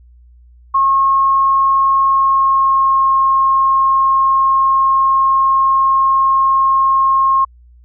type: tone with pitch glide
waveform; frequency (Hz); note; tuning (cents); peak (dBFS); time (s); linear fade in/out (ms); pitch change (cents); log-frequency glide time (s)
sine; 1083 to 1074.3; C#6 to C6; -41 to +45; -9; 0.74-7.45; 10; -14; 2.06-3.17
effects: added 60 Hz sine -41 dBFS peak until 7.84 s